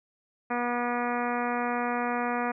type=harmonic tone; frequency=242 Hz; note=B3; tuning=35 cents flat; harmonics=1 / 2 / 3 / 4 / 5 / 6 / 7 / 8 / 9 / 10; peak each=-32 / -34 / -32 / -35 / -35 / -38 / -40 / -40 / -43 / -43 dBFS; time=0.5-2.52 s; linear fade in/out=10 ms; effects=none